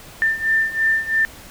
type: beating tone pair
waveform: sine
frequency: 1786 / 1789 Hz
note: A6 / A6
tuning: +25 / +28 cents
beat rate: 3 Hz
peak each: -21 / -18 dBFS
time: 0.22-1.25 s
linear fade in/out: 0 ms
effects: pink hiss -41 dBFS RMS until 1.5 s